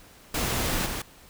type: noise with level steps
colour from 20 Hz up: pink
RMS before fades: -27 / -32 dBFS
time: 0.34-1.02 s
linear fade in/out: 5 ms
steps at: 0.86 s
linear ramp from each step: 2 ms
effects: pink hiss -52 dBFS RMS until 1.29 s